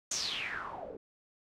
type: noise with low-pass filter sweep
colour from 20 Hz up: white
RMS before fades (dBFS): -38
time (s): 0.11-0.97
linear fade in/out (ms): 5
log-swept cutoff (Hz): 6900 to 420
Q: 6.6
effects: none